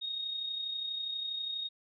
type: tone with amplitude modulation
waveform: sine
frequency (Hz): 3729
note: A#7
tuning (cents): 0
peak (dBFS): -32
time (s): 0.01-1.69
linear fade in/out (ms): 20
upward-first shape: sine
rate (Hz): 32.3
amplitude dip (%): 45
effects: none